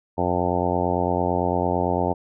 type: harmonic tone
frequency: 88.9 Hz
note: F2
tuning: 31 cents sharp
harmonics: 1 / 2 / 3 / 4 / 5 / 6 / 7 / 8 / 9 / 10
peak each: -29 / -29 / -29 / -29 / -29 / -29 / -29 / -29 / -29 / -29 dBFS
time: 0.17-2.14 s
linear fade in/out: 20 ms
effects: none